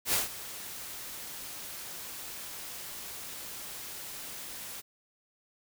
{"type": "noise with ADSR envelope", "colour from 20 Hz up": "white", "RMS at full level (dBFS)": -26, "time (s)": [0.05, 4.82], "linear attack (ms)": 81, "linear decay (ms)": 150, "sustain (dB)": -16, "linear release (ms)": 24, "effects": []}